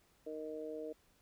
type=harmonic tone; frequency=155.2 Hz; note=D#3; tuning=4 cents flat; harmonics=2 / 3 / 4; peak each=-47 / -43 / -47 dBFS; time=0.26-0.93 s; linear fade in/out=10 ms; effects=pink hiss -71 dBFS RMS until 1.21 s